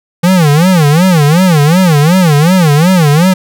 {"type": "tone with vibrato", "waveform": "square", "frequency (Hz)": 164.81, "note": "E3", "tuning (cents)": 0, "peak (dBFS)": -5, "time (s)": [0.23, 3.34], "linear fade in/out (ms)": 10, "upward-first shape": "sine", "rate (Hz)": 2.7, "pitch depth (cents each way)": 240, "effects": []}